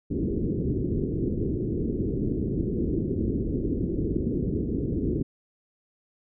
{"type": "low-pass noise", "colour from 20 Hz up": "white", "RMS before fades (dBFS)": -27, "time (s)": [0.1, 5.23], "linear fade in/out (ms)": 10, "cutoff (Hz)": 400, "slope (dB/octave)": 48, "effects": []}